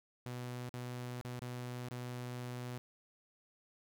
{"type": "tone with dropouts", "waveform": "sawtooth", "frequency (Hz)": 123.47, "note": "B2", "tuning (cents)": 0, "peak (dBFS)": -37, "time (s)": [0.26, 2.78], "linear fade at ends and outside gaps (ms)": 0, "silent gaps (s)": [[0.692, 0.74], [1.212, 1.249], [1.393, 1.419], [1.886, 1.91]], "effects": []}